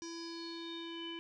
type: tone with low-pass filter sweep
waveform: square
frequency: 334.2 Hz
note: E4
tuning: 24 cents sharp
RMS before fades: -44 dBFS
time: 0.02-1.19 s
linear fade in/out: 0 ms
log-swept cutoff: 5700 to 2800 Hz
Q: 9.4
effects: none